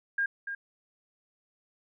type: tone with echo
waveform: sine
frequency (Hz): 1614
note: G#6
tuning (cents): -50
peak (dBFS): -25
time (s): 0.18-0.26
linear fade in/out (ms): 5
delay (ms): 290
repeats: 1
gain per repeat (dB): -8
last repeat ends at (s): 0.55
effects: none